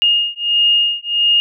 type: beating tone pair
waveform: sine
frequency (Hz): 2843 / 2844.5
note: F7 / F7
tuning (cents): +30 / +31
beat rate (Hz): 1.5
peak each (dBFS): -15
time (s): 0.02-1.4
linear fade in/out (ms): 0
effects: none